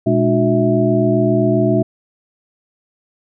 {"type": "tone cluster", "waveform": "sine", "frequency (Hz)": [123.1, 210.7, 298.2, 363.1, 653], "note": ["B2", "G#3", "D4", "F#4", "E5"], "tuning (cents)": [-5, 25, 27, -33, -17], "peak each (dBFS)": -18, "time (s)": [0.06, 1.83], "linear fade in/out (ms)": 10, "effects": []}